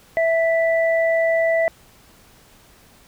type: tone pair together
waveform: sine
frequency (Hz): 658.6 / 1975.5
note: E5 / B6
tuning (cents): -2 / 0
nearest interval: octave + perfect fifth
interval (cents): 1902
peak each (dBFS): -16 / -23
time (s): 0.17-1.68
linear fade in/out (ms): 0
effects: pink hiss -51 dBFS RMS until 3.07 s